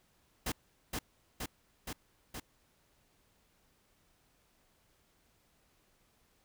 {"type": "noise with echo", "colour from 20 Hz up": "pink", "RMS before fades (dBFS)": -35, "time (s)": [0.46, 0.52], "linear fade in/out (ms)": 5, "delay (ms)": 470, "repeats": 4, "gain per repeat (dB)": -2, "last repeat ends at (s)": 2.4, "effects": ["pink hiss -71 dBFS RMS until 6.44 s"]}